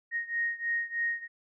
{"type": "beating tone pair", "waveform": "sine", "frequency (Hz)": [1864.7, 1867.9], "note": ["A#6", "A#6"], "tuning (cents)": [0, 3], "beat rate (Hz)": 3.2, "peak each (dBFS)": [-31, -33], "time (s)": [0.11, 1.28], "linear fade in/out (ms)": 50, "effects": []}